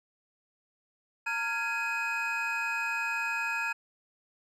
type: tone cluster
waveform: triangle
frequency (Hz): 913 / 1393 / 1662 / 2514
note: A#5 / F6 / G#6 / D#7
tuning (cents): -36 / -5 / +1 / +17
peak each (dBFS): -35 / -34 / -33 / -31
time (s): 1.26-3.73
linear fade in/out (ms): 10
effects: resampled to 32000 Hz